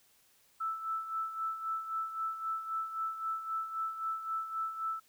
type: tone with tremolo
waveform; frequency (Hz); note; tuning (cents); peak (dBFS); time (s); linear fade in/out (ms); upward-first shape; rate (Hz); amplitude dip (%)
sine; 1318.5; E6; 0; -31; 0.6-5; 10; sine; 3.8; 65
effects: white hiss -67 dBFS RMS until 5.08 s